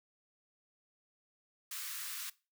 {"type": "high-pass noise", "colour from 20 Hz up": "white", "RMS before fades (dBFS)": -42, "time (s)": [1.71, 2.3], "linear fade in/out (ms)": 5, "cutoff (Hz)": 1100, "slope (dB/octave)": 48, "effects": ["noise-tail reverb RT60 0.3 s tail -20 dB re dry"]}